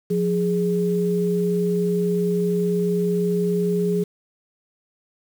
sine tone pair together, 177.1 / 415.3 Hz, F3 / G#4, +24 / 0 cents, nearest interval octave + minor third, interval 1476 cents, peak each -21 dBFS, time 0.1-4.04 s, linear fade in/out 10 ms, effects 7-bit

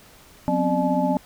sine tone cluster, 182.1 / 252.2 / 268.1 / 602 / 858 Hz, F#3 / B3 / C4 / D5 / A5, -27 / +36 / +42 / +43 / -44 cents, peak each -25 dBFS, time 0.48-1.17 s, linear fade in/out 0 ms, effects pink hiss -50 dBFS RMS until 1.25 s

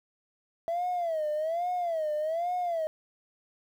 triangle tone with vibrato, 659.3 Hz, E5, in tune, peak -24 dBFS, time 0.68-2.87 s, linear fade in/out 0 ms, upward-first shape sine, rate 1.2 Hz, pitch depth 160 cents each way, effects tanh soft clip ceiling -24 dBFS + 10-bit

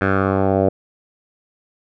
10% pulse tone with low-pass filter sweep, 96.7 Hz, G2, 23 cents flat, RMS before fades -17 dBFS, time 0.01-0.69 s, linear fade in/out 5 ms, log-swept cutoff 1700 to 600 Hz, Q 3, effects none

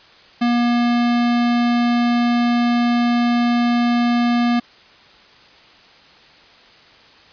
square tone, 239.2 Hz, A#3, 45 cents sharp, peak -15 dBFS, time 0.41-4.6 s, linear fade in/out 10 ms, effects white hiss -47 dBFS RMS until 7.32 s + resampled to 11025 Hz

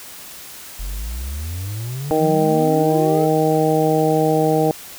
triangle exponential sweep, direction up, 42.75 to 449.9 Hz, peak -22 dBFS, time 0.79-3.27 s, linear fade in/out 10 ms
harmonic tone, 156.6 Hz, D#3, 11 cents sharp, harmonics 1 / 2 / 3 / 4 / 5, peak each -21 / -20 / -18 / -22 / -21 dBFS, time 2.11-4.71 s, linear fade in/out 0 ms
effects white hiss -37 dBFS RMS until 4.98 s

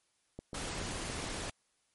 click train, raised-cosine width 2 ms, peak -29 dBFS, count 7, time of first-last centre 0.39-1.241 s, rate 7.05 Hz
pink noise, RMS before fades -39 dBFS, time 0.54-1.5 s, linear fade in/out 5 ms
effects white hiss -75 dBFS RMS until 1.94 s + MP3 48 kbps

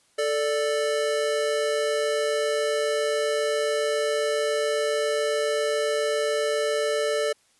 square tone pair together, 440 / 587.3 Hz, A4 / D5, 0 / 0 cents, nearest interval perfect fourth, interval 500 cents, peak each -26 dBFS, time 0.18-7.33 s, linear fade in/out 10 ms, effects white hiss -63 dBFS RMS until 7.59 s + resampled to 24000 Hz

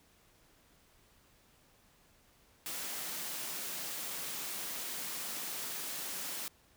white high-pass noise, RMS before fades -40 dBFS, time 2.66-6.48 s, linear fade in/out 0 ms, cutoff 140 Hz, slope 96 dB/octave, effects pink hiss -66 dBFS RMS until 6.76 s

